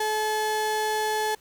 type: tone pair together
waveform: 35% pulse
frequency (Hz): 430.1 / 860.2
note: A4 / A5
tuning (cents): -39 / -39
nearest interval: octave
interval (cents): 1200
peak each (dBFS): -26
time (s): 0-1.35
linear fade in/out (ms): 5
effects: pink hiss -57 dBFS RMS until 1.4 s